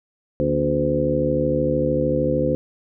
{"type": "harmonic tone with a mistuned harmonic", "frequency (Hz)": 73.2, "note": "D2", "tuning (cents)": -5, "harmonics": [1, 2, 3, 4, 5, 6, 7], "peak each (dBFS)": [-31, -25, -27, -25, -27, -30, -21], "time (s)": [0.4, 2.55], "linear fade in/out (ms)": 0, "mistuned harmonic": 3, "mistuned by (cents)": 100, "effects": []}